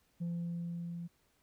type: tone with level ramp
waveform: sine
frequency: 171.1 Hz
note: F3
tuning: 35 cents flat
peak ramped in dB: -31 to -39 dBFS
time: 0.2-1.08 s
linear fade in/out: 20 ms
effects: tanh soft clip ceiling -33 dBFS + pink hiss -73 dBFS RMS until 1.42 s